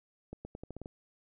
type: accelerating click train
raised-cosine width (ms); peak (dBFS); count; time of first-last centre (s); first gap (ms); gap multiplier
2; -29; 8; 0.33-0.859; 120; 0.84
effects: none